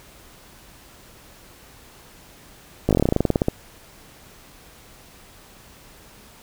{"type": "slowing click train", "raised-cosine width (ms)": 2, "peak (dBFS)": -4, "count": 17, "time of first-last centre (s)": [2.89, 3.484], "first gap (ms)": 18, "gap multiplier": 1.09, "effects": ["pink hiss -48 dBFS RMS until 6.42 s"]}